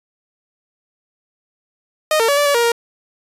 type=tone with pitch steps; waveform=sawtooth; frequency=619 / 454.3 / 569 / 581 / 571 / 471.7 / 468 Hz; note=D#5 / A#4 / C#5 / D5 / D5 / A#4 / A#4; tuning=-9 / -45 / +45 / -19 / -49 / +20 / +7 cents; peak=-9 dBFS; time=2.11-2.719 s; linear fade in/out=2 ms; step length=87 ms; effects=resampled to 32000 Hz